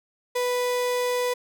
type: tone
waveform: 35% pulse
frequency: 493.9 Hz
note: B4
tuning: in tune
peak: -21 dBFS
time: 0.35-1.34 s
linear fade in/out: 10 ms
effects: none